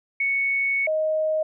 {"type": "tone pair in turn", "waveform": "sine", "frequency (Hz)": [2217, 625.2], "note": ["C#7", "D#5"], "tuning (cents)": [0, 8], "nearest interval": "octave + minor seventh", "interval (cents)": 2192, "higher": "first", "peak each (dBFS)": -20, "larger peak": "neither", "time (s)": [[0.2, 0.87], [0.87, 1.43]], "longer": "first", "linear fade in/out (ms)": 5, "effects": []}